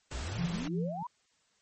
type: noise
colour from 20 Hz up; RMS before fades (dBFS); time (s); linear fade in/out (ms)
pink; -41; 0.11-0.68; 5
type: exponential sweep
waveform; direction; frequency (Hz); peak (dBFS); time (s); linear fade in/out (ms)
sine; up; 54.5 to 1026; -36; 0.13-1.07; 5
type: tone with tremolo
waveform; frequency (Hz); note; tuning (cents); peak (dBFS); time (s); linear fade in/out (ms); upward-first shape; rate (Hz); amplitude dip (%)
sine; 171.7; F3; -29; -29; 0.38-1.03; 5; sine; 3; 75
effects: white hiss -71 dBFS RMS until 1.61 s + MP3 32 kbps